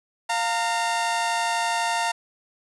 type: tone pair together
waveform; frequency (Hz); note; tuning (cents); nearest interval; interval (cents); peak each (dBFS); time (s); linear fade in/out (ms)
sawtooth; 700 / 916; F5 / A#5; +4 / -31; perfect fourth; 465; -23 / -20; 0.29-2.12; 10
effects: resampled to 24000 Hz + 8-bit